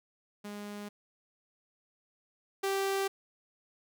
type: tone pair in turn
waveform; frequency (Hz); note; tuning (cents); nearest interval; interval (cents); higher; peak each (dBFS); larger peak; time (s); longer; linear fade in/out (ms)
sawtooth; 206 / 390.6; G#3 / G4; -14 / -6; major seventh; 1108; second; -36 / -25; second; 0.44-0.89 / 2.63-3.08; neither; 10
effects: none